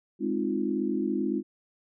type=chord; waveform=sine; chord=F minor seventh; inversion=first; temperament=equal; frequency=207.7 / 261.6 / 311.1 / 349.2 Hz; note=Ab3 / C4 / Eb4 / F4; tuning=0 / 0 / 0 / 0 cents; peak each=-31 dBFS; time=0.19-1.43 s; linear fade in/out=50 ms; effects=none